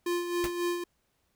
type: tone with tremolo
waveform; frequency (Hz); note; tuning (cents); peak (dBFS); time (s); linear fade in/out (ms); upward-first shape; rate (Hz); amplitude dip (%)
square; 349.2; F4; 0; -27; 0.06-0.84; 5; sine; 3.7; 55
type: noise with exponential decay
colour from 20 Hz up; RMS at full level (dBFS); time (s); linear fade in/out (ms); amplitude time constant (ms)
pink; -29; 0.44-0.53; 1; 18
effects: pink hiss -74 dBFS RMS until 1.35 s